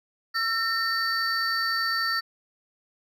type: tone cluster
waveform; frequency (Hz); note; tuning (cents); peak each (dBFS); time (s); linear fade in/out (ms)
triangle; 1343 / 1825 / 4545; E6 / A#6 / C#8; +32 / -37 / +42; -27 / -26 / -27; 0.34-2.21; 20
effects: none